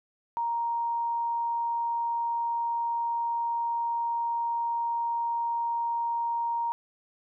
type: tone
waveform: sine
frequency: 935 Hz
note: A#5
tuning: 5 cents sharp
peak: -26 dBFS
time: 0.37-6.72 s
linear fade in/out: 0 ms
effects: none